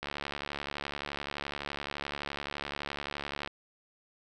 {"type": "click train", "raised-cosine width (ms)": 0.3, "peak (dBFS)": -19, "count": 248, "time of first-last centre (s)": [0.03, 3.475], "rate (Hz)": 71.7, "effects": []}